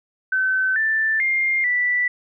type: tone with pitch steps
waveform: sine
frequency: 1528 / 1769 / 2115 / 1969 Hz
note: G6 / A6 / C7 / B6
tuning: -45 / +9 / +18 / -6 cents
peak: -17 dBFS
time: 0.32-2.08 s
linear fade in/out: 5 ms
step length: 440 ms
effects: none